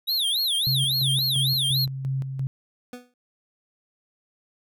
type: tone with vibrato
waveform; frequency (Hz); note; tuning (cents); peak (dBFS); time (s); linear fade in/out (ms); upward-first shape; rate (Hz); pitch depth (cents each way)
square; 3699; A#7; -14; -22; 0.07-1.86; 20; sine; 3.6; 270
type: tone with tremolo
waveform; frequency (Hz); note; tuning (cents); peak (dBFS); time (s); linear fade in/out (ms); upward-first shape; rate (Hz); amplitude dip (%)
sine; 133.9; C3; +40; -23; 0.67-2.47; 0; square; 2.9; 50
type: tone with exponential decay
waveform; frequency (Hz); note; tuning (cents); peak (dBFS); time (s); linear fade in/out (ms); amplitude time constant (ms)
25% pulse; 246.9; B3; 0; -29; 2.93-3.14; 2; 44
effects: none